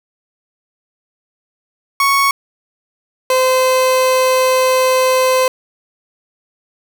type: tone pair in turn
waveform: 30% pulse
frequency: 1108.7 / 515.6 Hz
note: C#6 / C5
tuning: 0 / -26 cents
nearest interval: octave + minor second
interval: 1326 cents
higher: first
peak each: -8 dBFS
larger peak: neither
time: 2-2.31 / 3.3-5.48 s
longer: second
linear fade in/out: 2 ms
effects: 8-bit